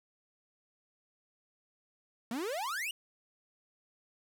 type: exponential sweep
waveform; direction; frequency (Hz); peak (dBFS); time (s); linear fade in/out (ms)
45% pulse; up; 217.1 to 2986; -34; 2.31-2.91; 2
effects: none